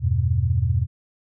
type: chord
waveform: sine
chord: E minor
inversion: none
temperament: equal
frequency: 82.41 / 98 / 123.47 Hz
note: E2 / G2 / B2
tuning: 0 / 0 / 0 cents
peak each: -22 dBFS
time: 0-0.87 s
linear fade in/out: 50 ms
effects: none